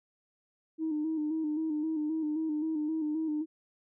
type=tone with vibrato; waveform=sine; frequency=310.4 Hz; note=D#4; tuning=4 cents flat; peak=-28 dBFS; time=0.78-3.46 s; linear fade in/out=50 ms; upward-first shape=square; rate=3.8 Hz; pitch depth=47 cents each way; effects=tanh soft clip ceiling -24 dBFS